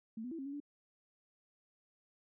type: tone with pitch steps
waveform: sine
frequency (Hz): 222.8 / 249.3 / 329.4 / 269.1 / 280.2 / 289.2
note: A3 / B3 / E4 / C4 / C#4 / D4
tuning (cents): +22 / +16 / -1 / +49 / +19 / -27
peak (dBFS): -40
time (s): 0.17-0.602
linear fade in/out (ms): 5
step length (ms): 72
effects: none